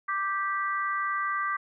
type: harmonic tone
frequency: 392 Hz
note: G4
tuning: in tune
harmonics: 3 / 4 / 5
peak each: -28 / -33 / -34 dBFS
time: 0.08-1.57 s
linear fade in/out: 10 ms
effects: none